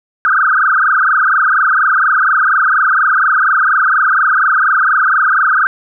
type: tone with frequency modulation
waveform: sine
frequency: 1400 Hz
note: F6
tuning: 4 cents sharp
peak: -8 dBFS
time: 0.25-5.67 s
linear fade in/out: 0 ms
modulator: 24.2 Hz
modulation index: 7.4
effects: none